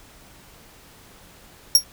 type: tone with exponential decay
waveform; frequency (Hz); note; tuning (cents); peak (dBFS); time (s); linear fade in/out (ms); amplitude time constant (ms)
sawtooth; 5588; F8; 0; -4; 1.75-1.84; 2; 18
effects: pink hiss -49 dBFS RMS until 1.92 s